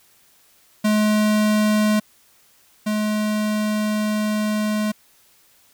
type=tone pair in turn; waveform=square; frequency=212.5 / 212.5 Hz; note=G#3 / G#3; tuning=+40 / +40 cents; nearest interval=unison; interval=0 cents; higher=neither; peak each=-16 / -20 dBFS; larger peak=first; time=0.84-2 / 2.86-4.92 s; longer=second; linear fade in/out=10 ms; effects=white hiss -56 dBFS RMS until 5.73 s